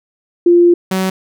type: tone pair in turn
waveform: sine / sawtooth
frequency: 347.5 / 188.49 Hz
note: F4 / F#3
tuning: -9 / +32 cents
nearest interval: major seventh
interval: 1059 cents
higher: first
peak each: -5 / -10 dBFS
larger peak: first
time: 0.46-0.74 / 0.91-1.1 s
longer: first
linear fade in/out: 5 ms
effects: none